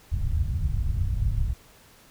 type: low-pass noise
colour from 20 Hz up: white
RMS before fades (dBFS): -25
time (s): 0.11-1.54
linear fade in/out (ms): 20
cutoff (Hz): 100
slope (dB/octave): 24
effects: pink hiss -54 dBFS RMS until 2.1 s